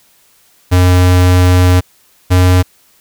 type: tone pair in turn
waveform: square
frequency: 90.4 / 90.98 Hz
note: F#2 / F#2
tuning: -40 / -29 cents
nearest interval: unison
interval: 11 cents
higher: second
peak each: -6 dBFS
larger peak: neither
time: 0.71-1.81 / 2.3-2.63 s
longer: first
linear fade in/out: 20 ms
effects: white hiss -50 dBFS RMS until 3 s